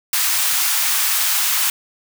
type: high-pass noise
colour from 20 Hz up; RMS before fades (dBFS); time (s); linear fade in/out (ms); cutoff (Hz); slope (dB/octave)
white; -18; 0.13-1.7; 2; 890; 24
effects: none